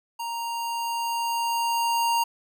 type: tone with level ramp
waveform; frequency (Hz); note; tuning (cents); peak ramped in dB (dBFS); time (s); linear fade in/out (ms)
square; 932.3; A#5; 0; -30 to -21; 0.19-2.24; 10
effects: none